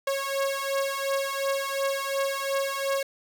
sawtooth beating tone pair, 547 / 549.8 Hz, C#5 / C#5, -23 / -14 cents, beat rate 2.8 Hz, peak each -25 dBFS, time 0.07-3.03 s, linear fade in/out 5 ms, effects none

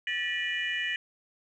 sine tone cluster, 1764 / 1935 / 2415 / 2943 Hz, A6 / B6 / D7 / F#7, +4 / -36 / +48 / -10 cents, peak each -33 / -32 / -35 / -34 dBFS, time 0.07-0.96 s, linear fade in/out 2 ms, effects tanh soft clip ceiling -20 dBFS

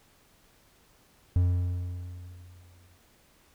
triangle tone with exponential decay, 89.1 Hz, F2, 35 cents sharp, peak -17 dBFS, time 1.36-2.97 s, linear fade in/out 0 ms, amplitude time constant 350 ms, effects pink hiss -62 dBFS RMS until 3.54 s

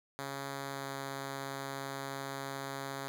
5% pulse tone with pitch glide, 138.2 to 137.17 Hz, C#3 to C#3, -5 to -18 cents, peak -27 dBFS, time 0.19-3.08 s, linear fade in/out 0 ms, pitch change -13 cents, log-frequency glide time 0.65-0.89 s, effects none

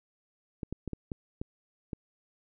clicks, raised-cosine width 3 ms, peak -22 dBFS, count 7, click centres 0.632 / 0.726 / 0.877 / 0.933 / 1.118 / 1.415 / 1.932 s, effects none

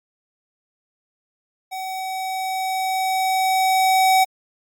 square tone with level ramp, 757 Hz, F#5, 39 cents sharp, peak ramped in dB -28 to -13 dBFS, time 1.71-4.25 s, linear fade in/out 20 ms, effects Opus 48 kbps

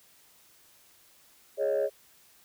sine chord, Ab suspended fourth, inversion none, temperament just, 415.3 / 553.7 / 623 Hz, Ab4 / Db5 / Eb5, 0 / -2 / +2 cents, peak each -29 / -26 / -29 dBFS, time 1.57-1.9 s, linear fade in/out 50 ms, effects tanh soft clip ceiling -20 dBFS + white hiss -60 dBFS RMS until 2.44 s

